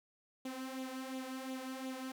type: tone with flanger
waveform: sawtooth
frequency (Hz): 261.3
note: C4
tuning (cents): -2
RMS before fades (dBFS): -43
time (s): 0.45-2.12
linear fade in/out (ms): 5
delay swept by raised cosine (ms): 0.28 to 3.18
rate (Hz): 2.8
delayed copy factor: +0.6
effects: none